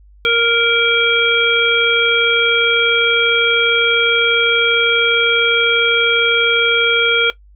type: harmonic tone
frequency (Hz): 466.2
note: A#4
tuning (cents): 0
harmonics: 1 / 3 / 5 / 7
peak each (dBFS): -17 / -17 / -17 / -17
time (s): 0.25-7.3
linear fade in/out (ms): 0
effects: noise-tail reverb RT60 0.1 s tail -17 dB re dry + added 50 Hz sine -42 dBFS peak until 7.55 s